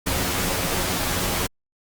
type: noise with comb filter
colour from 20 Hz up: pink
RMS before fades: -24 dBFS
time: 0.06-1.47 s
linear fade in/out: 10 ms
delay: 11 ms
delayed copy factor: +0.7
effects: Opus 48 kbps